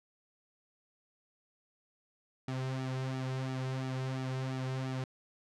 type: tone with flanger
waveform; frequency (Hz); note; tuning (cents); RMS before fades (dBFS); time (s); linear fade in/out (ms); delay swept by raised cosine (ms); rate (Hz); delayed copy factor
sawtooth; 130.81; C3; 0; -36; 2.48-5.04; 2; 1.9 to 3.6; 2.9; -0.7
effects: low-pass 6000 Hz 12 dB/octave